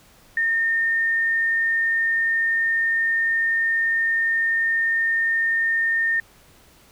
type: tone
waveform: sine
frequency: 1823 Hz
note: A#6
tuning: 39 cents flat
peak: -18 dBFS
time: 0.37-6.2 s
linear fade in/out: 2 ms
effects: pink hiss -53 dBFS RMS until 6.91 s